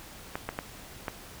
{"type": "clicks", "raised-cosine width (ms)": 0.5, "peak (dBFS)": -16, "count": 4, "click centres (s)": [0.355, 0.49, 0.589, 1.082], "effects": ["pink hiss -47 dBFS RMS until 1.4 s"]}